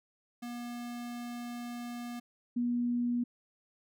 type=tone pair in turn; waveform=square / sine; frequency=240.2 / 241.4 Hz; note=B3 / B3; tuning=-48 / -39 cents; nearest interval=unison; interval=9 cents; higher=second; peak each=-39 / -28 dBFS; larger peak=second; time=0.42-2.2 / 2.56-3.24 s; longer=first; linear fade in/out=10 ms; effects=none